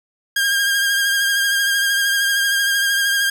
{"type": "tone with vibrato", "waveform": "sawtooth", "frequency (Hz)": 1613, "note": "G6", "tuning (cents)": 49, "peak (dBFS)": -12, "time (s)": [0.36, 3.3], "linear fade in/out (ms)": 5, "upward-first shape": "sine", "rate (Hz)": 13, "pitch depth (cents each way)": 26, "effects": []}